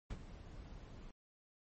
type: noise with ADSR envelope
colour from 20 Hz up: brown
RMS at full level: -41 dBFS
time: 0.1-1.11 s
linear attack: 9 ms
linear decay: 52 ms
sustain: -11 dB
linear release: 4 ms
effects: MP3 32 kbps